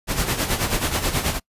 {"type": "noise with tremolo", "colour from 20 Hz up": "pink", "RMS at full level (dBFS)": -20, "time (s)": [0.07, 1.4], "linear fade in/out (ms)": 50, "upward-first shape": "sine", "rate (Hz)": 9.3, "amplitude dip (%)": 65, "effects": ["noise-tail reverb RT60 0.1 s tail -25 dB re dry", "resampled to 32000 Hz"]}